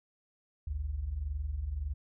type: tone pair together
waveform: sine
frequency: 52.7 / 74.4 Hz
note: G#1 / D2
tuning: +26 / +23 cents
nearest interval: tritone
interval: 597 cents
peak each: -37 / -33 dBFS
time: 0.67-1.94 s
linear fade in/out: 5 ms
effects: tanh soft clip ceiling -25 dBFS